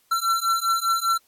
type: beating tone pair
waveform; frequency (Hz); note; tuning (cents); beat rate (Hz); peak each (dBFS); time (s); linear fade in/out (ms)
square; 1350 / 1355; E6 / E6; +41 / +47; 5; -24; 0.11-1.18; 10
effects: white hiss -63 dBFS RMS until 1.27 s + AAC 64 kbps